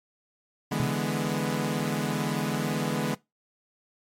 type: chord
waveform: sawtooth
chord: E dominant seventh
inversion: third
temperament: equal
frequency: 146.83 / 164.81 / 207.7 / 246.9 Hz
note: D3 / E3 / G#3 / B3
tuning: 0 / 0 / 0 / 0 cents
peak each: -27 / -29 / -27 / -28 dBFS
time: 0.71-3.15 s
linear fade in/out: 10 ms
type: tone with exponential decay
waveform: sine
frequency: 130.7 Hz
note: C3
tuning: 1 cent flat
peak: -22 dBFS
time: 0.8-1.1 s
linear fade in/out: 0 ms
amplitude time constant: 64 ms
effects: noise-tail reverb RT60 0.2 s tail -21 dB re dry + MP3 64 kbps